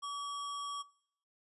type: tone with sample-and-hold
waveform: sine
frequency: 1145 Hz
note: D6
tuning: 44 cents flat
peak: -37 dBFS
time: 0.02-0.83 s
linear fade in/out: 20 ms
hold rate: 4410 Hz
effects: noise-tail reverb RT60 0.6 s tail -21 dB re dry + resampled to 24000 Hz

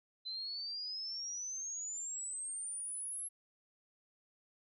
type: exponential sweep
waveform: sine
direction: up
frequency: 4020 to 11175 Hz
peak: -39 dBFS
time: 0.25-3.29 s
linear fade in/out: 20 ms
effects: none

